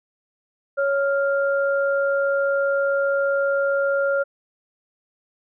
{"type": "tone pair together", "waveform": "sine", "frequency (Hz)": [555.6, 1396.9], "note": ["C#5", "F6"], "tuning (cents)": [4, 0], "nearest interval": "octave + major third", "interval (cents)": 1596, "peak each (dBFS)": [-19, -24], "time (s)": [0.77, 4.24], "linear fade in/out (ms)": 20, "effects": []}